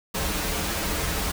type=noise with comb filter; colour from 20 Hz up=pink; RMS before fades=-27 dBFS; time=0.14-1.32 s; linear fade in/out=10 ms; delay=8 ms; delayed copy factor=-0.7; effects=none